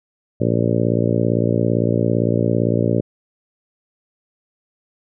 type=harmonic tone; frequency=57.7 Hz; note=A#1; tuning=17 cents flat; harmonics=2 / 3 / 4 / 5 / 6 / 7 / 8 / 9 / 10; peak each=-20 / -22 / -23 / -24 / -25 / -25 / -26 / -27 / -27 dBFS; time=0.4-3.01 s; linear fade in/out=10 ms; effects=none